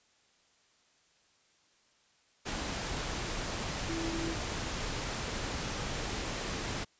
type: tone in noise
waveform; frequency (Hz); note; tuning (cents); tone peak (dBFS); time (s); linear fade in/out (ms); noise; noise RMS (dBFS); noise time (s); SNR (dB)
sine; 329.9; E4; +1; -35; 3.88-4.35; 20; pink; -36; 2.45-6.85; -2
effects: white hiss -68 dBFS RMS until 6.99 s + resampled to 16000 Hz